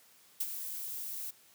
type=noise with ADSR envelope; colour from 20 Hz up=violet; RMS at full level=-31 dBFS; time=0.4-1.31 s; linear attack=7 ms; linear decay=44 ms; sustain=-9 dB; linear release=10 ms; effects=white hiss -62 dBFS RMS until 1.54 s + high-pass 100 Hz 12 dB/octave